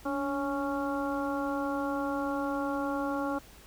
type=harmonic tone with a mistuned harmonic; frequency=277.2 Hz; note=C#4; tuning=in tune; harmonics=1 / 2 / 3 / 4 / 5; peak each=-32 / -35 / -37 / -38 / -39 dBFS; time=0.05-3.39 s; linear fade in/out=10 ms; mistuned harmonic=1; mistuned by=+53 cents; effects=added 50 Hz sine -54 dBFS peak until 3.66 s + pink hiss -54 dBFS RMS until 3.66 s